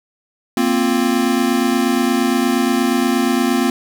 square chord, Bb suspended second, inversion none, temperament equal, 233.1 / 261.6 / 349.2 Hz, Bb3 / C4 / F4, 0 / 0 / 0 cents, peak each -19 / -18 / -21 dBFS, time 0.57-3.7 s, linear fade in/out 2 ms, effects none

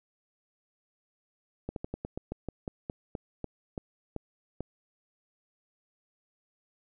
slowing click train, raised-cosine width 2 ms, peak -21 dBFS, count 15, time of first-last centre 1.69-4.606 s, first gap 72 ms, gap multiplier 1.15, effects none

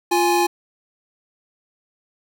square tone pair together, 349.2 / 830.5 Hz, F4 / G#5, 0 / 0 cents, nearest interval octave + minor third, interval 1500 cents, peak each -19 dBFS, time 0.11-0.47 s, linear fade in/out 10 ms, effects none

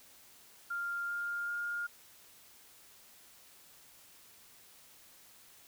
sine tone with pitch steps, 1396.9 / 1405.8 / 1414.8 Hz, F6 / F6 / F6, 0 / +11 / +22 cents, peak -34 dBFS, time 0.7-1.87 s, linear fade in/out 10 ms, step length 390 ms, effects white hiss -59 dBFS RMS until 5.67 s

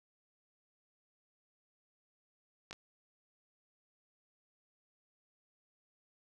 clicks, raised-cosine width 0.2 ms, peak -27 dBFS, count 2, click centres 2.71 / 2.729 s, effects none

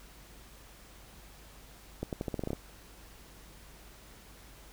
accelerating click train, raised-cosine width 2 ms, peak -20 dBFS, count 10, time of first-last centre 2.03-2.532 s, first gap 98 ms, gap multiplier 0.85, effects added 50 Hz sine -55 dBFS peak until 4.72 s + pink hiss -55 dBFS RMS until 4.72 s

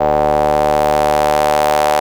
sawtooth ring-modulated tone, 75.1 Hz, D2, 39 cents sharp, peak -4 dBFS, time 0-2 s, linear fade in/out 10 ms, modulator 676 Hz, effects none

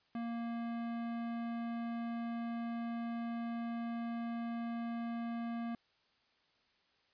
sine tone with tanh clipping, 233.1 Hz, A#3, in tune, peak -39 dBFS, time 0.15-5.75 s, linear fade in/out 2 ms, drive 18 dB, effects white hiss -73 dBFS RMS until 7.13 s + resampled to 11025 Hz

